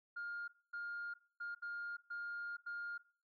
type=tone bursts at uneven times; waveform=sine; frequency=1412 Hz; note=F6; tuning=19 cents sharp; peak=-40 dBFS; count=6; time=0.16-0.48 / 0.73-1.14 / 1.4-1.55 / 1.62-1.97 / 2.1-2.57 / 2.66-2.98 s; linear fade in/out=10 ms; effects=noise-tail reverb RT60 0.4 s tail -19 dB re dry + tanh soft clip ceiling -38 dBFS